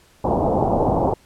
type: low-pass noise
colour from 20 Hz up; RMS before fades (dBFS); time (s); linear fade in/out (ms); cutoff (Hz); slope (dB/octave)
white; -19; 0.24-1.14; 5; 890; 48
effects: pink hiss -54 dBFS RMS until 1.25 s + low-pass 12000 Hz 12 dB/octave